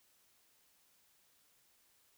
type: silence
effects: white hiss -71 dBFS RMS until 2.17 s